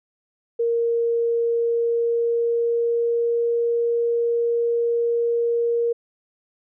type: tone with pitch glide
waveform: sine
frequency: 466.2 to 469.2 Hz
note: A#4 to A#4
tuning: 0 to +11 cents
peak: -18 dBFS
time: 0.59-5.93 s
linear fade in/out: 10 ms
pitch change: +11 cents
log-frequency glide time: 1.41-3.57 s
effects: none